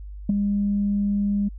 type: tone with ADSR envelope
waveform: sine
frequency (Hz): 202.6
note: G#3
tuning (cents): -43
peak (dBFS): -11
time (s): 0.29-1.49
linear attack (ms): 6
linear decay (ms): 10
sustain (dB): -8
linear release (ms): 14
effects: tanh soft clip ceiling -13 dBFS + added 50 Hz sine -34 dBFS peak until 1.58 s